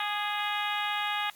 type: harmonic tone with a mistuned harmonic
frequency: 415.3 Hz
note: G#4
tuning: in tune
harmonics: 2 / 3 / 4 / 5 / 6 / 7 / 8 / 9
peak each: -33 / -35 / -36 / -37 / -38 / -38 / -39 / -40 dBFS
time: 0-1.3 s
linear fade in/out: 2 ms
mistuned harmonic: 3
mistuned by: -23 cents
effects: white hiss -55 dBFS RMS until 1.35 s + Opus 48 kbps